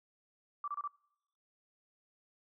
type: tone bursts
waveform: sine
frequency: 1165 Hz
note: D6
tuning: 14 cents flat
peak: -35 dBFS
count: 4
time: 0.64-0.876 s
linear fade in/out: 2 ms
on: 38 ms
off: 28 ms
effects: noise-tail reverb RT60 0.8 s tail -26 dB re dry